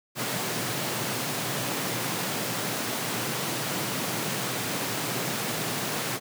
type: high-pass noise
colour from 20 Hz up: pink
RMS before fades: -30 dBFS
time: 0.15-6.2 s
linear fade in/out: 50 ms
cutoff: 110 Hz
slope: 96 dB/octave
effects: none

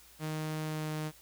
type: tone with pitch glide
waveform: sawtooth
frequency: 155.56 to 154.4 Hz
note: D#3 to D#3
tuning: 0 to -13 cents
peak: -30 dBFS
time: 0.19-1.12 s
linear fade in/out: 50 ms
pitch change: -13 cents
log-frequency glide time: 0.64-0.91 s
effects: added 60 Hz sine -65 dBFS peak until 1.21 s + white hiss -58 dBFS RMS until 1.21 s

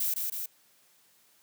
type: noise with echo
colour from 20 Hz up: violet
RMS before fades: -29 dBFS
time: 0-0.14 s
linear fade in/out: 5 ms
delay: 160 ms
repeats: 2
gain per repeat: -3 dB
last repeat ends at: 0.46 s
effects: white hiss -64 dBFS RMS until 1.42 s + high-pass 100 Hz 12 dB/octave

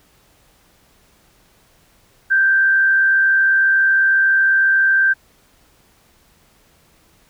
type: tone with frequency modulation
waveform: sine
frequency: 1568 Hz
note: G6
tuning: in tune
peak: -11 dBFS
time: 2.3-5.14 s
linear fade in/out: 20 ms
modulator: 74 Hz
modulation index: 0.38
effects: pink hiss -55 dBFS RMS until 7.29 s

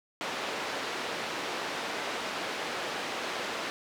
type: band-pass noise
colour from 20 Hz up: pink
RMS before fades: -35 dBFS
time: 0.21-3.7 s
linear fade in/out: 0 ms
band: 390 to 4100 Hz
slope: 12 dB/octave
effects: none

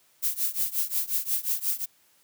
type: noise with tremolo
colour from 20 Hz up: violet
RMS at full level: -24 dBFS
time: 0.22-1.86 s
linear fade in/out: 20 ms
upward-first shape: triangle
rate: 5.6 Hz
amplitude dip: 95%
effects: white hiss -63 dBFS RMS until 2.23 s + high-pass 80 Hz 12 dB/octave

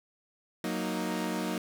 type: chord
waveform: sawtooth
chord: D# minor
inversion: first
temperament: equal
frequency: 185 / 233.1 / 311.1 Hz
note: F#3 / A#3 / D#4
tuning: 0 / 0 / 0 cents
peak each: -31 dBFS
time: 0.64-1.58 s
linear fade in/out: 2 ms
effects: none

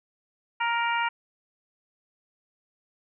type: harmonic tone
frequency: 467.9 Hz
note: A#4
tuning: 6 cents sharp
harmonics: 2 / 3 / 4 / 5 / 6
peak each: -26 / -30 / -33 / -32 / -35 dBFS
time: 0.6-1.09 s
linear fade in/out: 10 ms
effects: none

